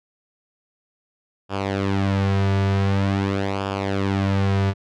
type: tone with flanger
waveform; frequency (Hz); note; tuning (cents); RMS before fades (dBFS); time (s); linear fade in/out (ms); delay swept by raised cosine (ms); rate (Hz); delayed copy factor
sawtooth; 98; G2; 0; -21; 1.49-4.74; 50; 0.49 to 3.79; 0.46; -0.7
effects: low-pass 4000 Hz 12 dB/octave